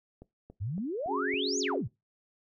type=click train; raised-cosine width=2 ms; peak=-34 dBFS; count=5; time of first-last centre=0.22-1.34 s; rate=3.57 Hz
type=exponential two-way sweep; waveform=sine; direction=up then down; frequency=87.7 to 7040 to 87.7 Hz; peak=-31 dBFS; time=0.6-1.88 s; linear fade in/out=20 ms; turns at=1.59 s
type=chord; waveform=sine; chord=C# suspended fourth; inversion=none; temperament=equal; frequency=277.2 / 370 / 415.3 Hz; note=C#4 / F#4 / G#4; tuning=0 / 0 / 0 cents; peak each=-34 dBFS; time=1.07-1.83 s; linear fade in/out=50 ms
effects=noise-tail reverb RT60 0.2 s tail -20 dB re dry